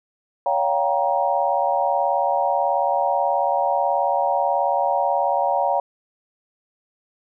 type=chord; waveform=sine; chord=G half-diminished seventh; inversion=second; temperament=just; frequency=564.5 / 705.6 / 784 / 940.8 Hz; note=Db5 / F5 / G5 / Bb5; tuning=+31 / +18 / 0 / +16 cents; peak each=-23 dBFS; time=0.46-5.8 s; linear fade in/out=2 ms; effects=none